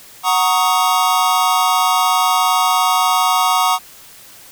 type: chord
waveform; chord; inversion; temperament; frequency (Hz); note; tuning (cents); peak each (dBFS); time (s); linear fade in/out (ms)
square; D# minor seventh; first; equal with one note detuned; 740 / 932.3 / 1108.7 / 1252.4; F#5 / A#5 / C#6 / D#6; 0 / 0 / 0 / +11; -19; 0.23-3.79; 50
effects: white hiss -41 dBFS RMS until 4.51 s